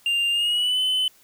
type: tone with pitch glide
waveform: triangle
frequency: 2794 to 3029 Hz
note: F7 to F#7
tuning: 0 to +40 cents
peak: -18 dBFS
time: 0.06-1.08 s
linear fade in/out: 2 ms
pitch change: +140 cents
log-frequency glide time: 0.31-0.8 s
effects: white hiss -56 dBFS RMS until 1.23 s